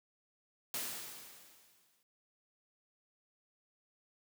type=noise with exponential decay; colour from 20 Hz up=white; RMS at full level=-37 dBFS; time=0.74-2.03 s; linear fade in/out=2 ms; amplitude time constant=280 ms; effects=high-pass 100 Hz 12 dB/octave